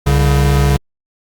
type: tone pair together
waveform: square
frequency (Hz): 66.5 / 140.81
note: C2 / C#3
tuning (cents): +29 / +27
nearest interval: octave + minor second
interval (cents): 1298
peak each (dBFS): -13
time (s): 0.06-0.77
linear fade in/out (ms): 10
effects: Opus 48 kbps